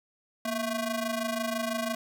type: ring-modulated tone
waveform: sawtooth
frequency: 444 Hz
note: A4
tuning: 16 cents sharp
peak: -22 dBFS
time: 0.45-1.95 s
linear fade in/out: 5 ms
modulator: 209 Hz
effects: none